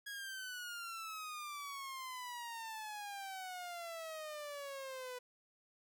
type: exponential sweep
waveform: sawtooth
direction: down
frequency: 1661.2 to 493.9 Hz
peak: -40 dBFS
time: 0.06-5.19 s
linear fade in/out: 10 ms
effects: none